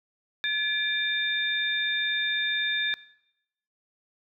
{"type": "tone cluster", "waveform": "sine", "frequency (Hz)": [1714, 2368, 3624], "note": ["A6", "D7", "A#7"], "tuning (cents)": [-46, 14, -50], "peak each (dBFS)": [-27, -33, -28], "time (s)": [0.44, 2.94], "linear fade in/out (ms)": 0, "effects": ["noise-tail reverb RT60 0.8 s tail -19 dB re dry"]}